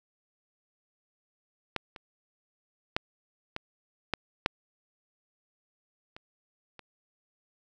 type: clicks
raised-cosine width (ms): 0.3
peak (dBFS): -13 / -27 / -10 / -18 / -11 / -7 / -28 / -29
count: 8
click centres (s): 1.763 / 1.962 / 2.965 / 3.564 / 4.137 / 4.461 / 6.165 / 6.793
effects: none